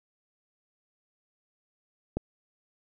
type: click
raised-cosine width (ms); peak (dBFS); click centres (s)
2; -15; 2.17
effects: none